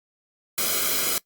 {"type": "noise with comb filter", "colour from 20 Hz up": "white", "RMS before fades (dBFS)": -24, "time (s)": [0.58, 1.18], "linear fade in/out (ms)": 0, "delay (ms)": 1.1, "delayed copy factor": -0.75, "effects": ["noise-tail reverb RT60 0.1 s tail -20 dB re dry", "Opus 48 kbps"]}